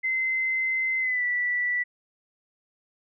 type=tone with pitch glide; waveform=sine; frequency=2062 to 1963.2 Hz; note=C7 to B6; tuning=-26 to -11 cents; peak=-23 dBFS; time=0.03-1.84 s; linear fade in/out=20 ms; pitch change=-85 cents; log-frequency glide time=1-1.24 s; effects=none